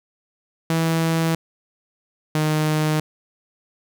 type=tone pair in turn; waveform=sawtooth; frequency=163.4 / 154.23 Hz; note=E3 / D#3; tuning=-15 / -15 cents; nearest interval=minor second; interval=100 cents; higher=first; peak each=-14 dBFS; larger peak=neither; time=0.7-1.35 / 2.35-3 s; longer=neither; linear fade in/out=2 ms; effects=none